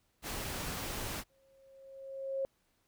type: noise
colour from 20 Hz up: pink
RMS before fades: -39 dBFS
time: 0.22-1.24 s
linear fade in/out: 50 ms
type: tone with exponential growth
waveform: sine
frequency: 540 Hz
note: C#5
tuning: 45 cents flat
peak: -30 dBFS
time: 1.3-2.45 s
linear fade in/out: 0 ms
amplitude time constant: 250 ms
effects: pink hiss -75 dBFS RMS until 2.87 s